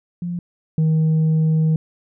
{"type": "tone pair in turn", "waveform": "sine", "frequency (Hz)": [174.4, 158.19], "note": ["F3", "D#3"], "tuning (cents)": [-2, 29], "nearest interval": "major second", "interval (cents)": 169, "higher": "first", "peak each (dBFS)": [-22, -11], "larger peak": "second", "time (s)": [[0.22, 0.39], [0.78, 1.76]], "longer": "second", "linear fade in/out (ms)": 2, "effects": ["tanh soft clip ceiling -13 dBFS"]}